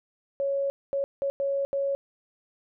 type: tone bursts at uneven times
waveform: sine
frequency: 554.4 Hz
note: C#5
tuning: in tune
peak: -24 dBFS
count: 5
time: 0.4-0.7 / 0.93-1.04 / 1.22-1.3 / 1.4-1.65 / 1.73-1.95 s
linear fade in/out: 0 ms
effects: none